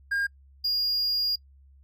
triangle tone pair in turn, 1615 / 4840 Hz, G#6 / D#8, -49 / -49 cents, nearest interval octave + perfect fifth, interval 1900 cents, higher second, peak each -22 dBFS, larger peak neither, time 0.11-0.27 / 0.64-1.36 s, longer second, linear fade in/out 10 ms, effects noise-tail reverb RT60 0.1 s tail -26 dB re dry + added 68 Hz sine -52 dBFS peak until 1.83 s

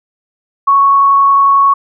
sine tone with frequency modulation, 1108.7 Hz, C#6, in tune, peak -5 dBFS, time 0.67-1.74 s, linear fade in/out 10 ms, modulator 31.1 Hz, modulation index 0.29, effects none

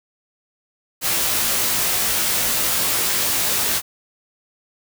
white noise with comb filter, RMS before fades -20 dBFS, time 1.01-3.82 s, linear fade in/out 50 ms, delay 18 ms, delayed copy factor +0.65, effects none

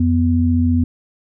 sine tone pair together, 87.29 / 246.9 Hz, F2 / B3, 0 / 0 cents, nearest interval octave + tritone, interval 1800 cents, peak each -15 dBFS, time 0-0.84 s, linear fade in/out 5 ms, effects none

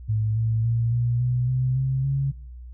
sine tone with pitch steps, 108.5 / 112.2 / 116.02 / 119.97 / 124.06 / 128.29 / 132.66 / 137.18 Hz, A2 / A2 / A#2 / B2 / B2 / C3 / C3 / C#3, -24 / +34 / -8 / -50 / +8 / -34 / +24 / -18 cents, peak -20 dBFS, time 0.08-2.32 s, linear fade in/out 20 ms, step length 280 ms, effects noise-tail reverb RT60 0.5 s tail -20 dB re dry + added 61 Hz sine -37 dBFS peak until 2.73 s

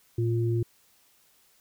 sine tone pair together, 114.99 / 349.2 Hz, A#2 / F4, -23 / 0 cents, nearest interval octave + perfect fifth, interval 1923 cents, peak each -24 / -29 dBFS, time 0.18-0.63 s, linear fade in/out 5 ms, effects white hiss -63 dBFS RMS until 1.6 s

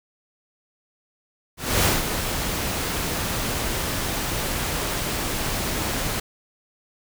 pink noise with ADSR envelope, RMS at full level -18 dBFS, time 1.57-6.2 s, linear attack 270 ms, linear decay 180 ms, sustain -8 dB, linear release 6 ms, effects none

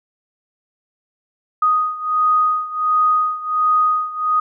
sine beating tone pair, 1244.5 / 1245.9 Hz, D#6 / D#6, 0 / +2 cents, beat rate 1.4 Hz, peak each -16 / -19 dBFS, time 1.62-4.4 s, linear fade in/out 5 ms, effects none

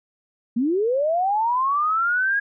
sine linear sweep, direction up, 220 to 1658 Hz, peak -18 dBFS, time 0.56-2.4 s, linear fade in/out 10 ms, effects none

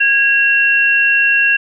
sine tone pair together, 1645.3 / 2729 Hz, G#6 / F7, -17 / -41 cents, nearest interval major sixth, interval 876 cents, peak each -12 dBFS, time 0-1.57 s, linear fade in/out 10 ms, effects none

